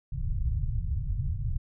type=low-pass noise; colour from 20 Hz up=pink; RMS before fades=-29 dBFS; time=0.12-1.58 s; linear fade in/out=10 ms; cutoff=140 Hz; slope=48 dB/octave; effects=none